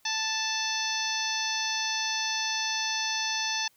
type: harmonic tone with a mistuned harmonic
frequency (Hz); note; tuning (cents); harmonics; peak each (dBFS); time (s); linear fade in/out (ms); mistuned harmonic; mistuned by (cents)
880; A5; 0; 1 / 2 / 3 / 4 / 5 / 6 / 7; -35 / -35 / -35 / -35 / -35 / -35 / -35; 0.05-3.68; 5; 7; -27
effects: white hiss -65 dBFS RMS until 3.76 s